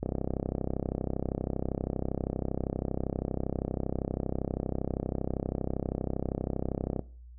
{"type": "click train", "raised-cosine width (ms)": 2, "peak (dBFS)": -17, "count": 228, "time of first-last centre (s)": [0.03, 6.993], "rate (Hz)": 32.6, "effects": ["noise-tail reverb RT60 0.4 s tail -19 dB re dry", "added 60 Hz sine -46 dBFS peak until 7.38 s"]}